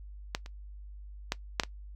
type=clicks; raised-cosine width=0.2 ms; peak=-12 / -28 / -11 / -6 / -15 dBFS; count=5; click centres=0.349 / 0.461 / 1.321 / 1.598 / 1.635 s; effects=noise-tail reverb RT60 0.1 s tail -19 dB re dry + added 50 Hz sine -43 dBFS peak until 1.95 s